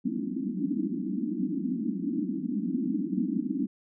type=band-pass noise; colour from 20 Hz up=white; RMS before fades=-30 dBFS; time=0.04-3.67 s; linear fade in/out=20 ms; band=180 to 320 Hz; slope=96 dB/octave; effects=none